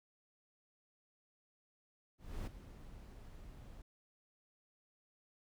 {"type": "noise with ADSR envelope", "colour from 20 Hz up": "brown", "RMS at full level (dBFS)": -40, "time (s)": [2.18, 3.82], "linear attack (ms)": 290, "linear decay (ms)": 9, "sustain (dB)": -13, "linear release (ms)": 4, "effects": []}